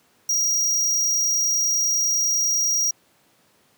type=tone; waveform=square; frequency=5710 Hz; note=F8; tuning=37 cents sharp; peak=-19 dBFS; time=0.29-2.91 s; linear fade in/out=5 ms; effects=pink hiss -60 dBFS RMS until 3.77 s + high-pass 150 Hz 12 dB/octave